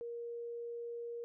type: tone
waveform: sine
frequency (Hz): 470.9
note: A#4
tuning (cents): +18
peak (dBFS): -40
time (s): 0.01-1.24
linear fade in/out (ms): 0
effects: none